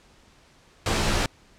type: noise with comb filter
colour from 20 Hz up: pink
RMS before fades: -23 dBFS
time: 0.86-1.26 s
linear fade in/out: 2 ms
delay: 16 ms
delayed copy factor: -0.9
effects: pink hiss -56 dBFS RMS until 1.58 s + low-pass 7000 Hz 12 dB/octave